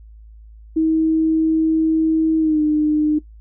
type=tone with pitch glide; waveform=sine; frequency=319.3 to 303.3 Hz; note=D#4 to D#4; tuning=+45 to -44 cents; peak=-13 dBFS; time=0.76-3.19 s; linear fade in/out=10 ms; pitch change=-89 cents; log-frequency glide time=2.39-2.61 s; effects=noise-tail reverb RT60 0.1 s tail -17 dB re dry + added 54 Hz sine -39 dBFS peak until 3.4 s